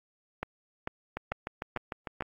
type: two click trains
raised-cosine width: 0.5 ms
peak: -17 / -19 dBFS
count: 5 / 8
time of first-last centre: 0.43-2.208 / 1.17-2.223 s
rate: 2.25 / 6.65 Hz
effects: AAC 48 kbps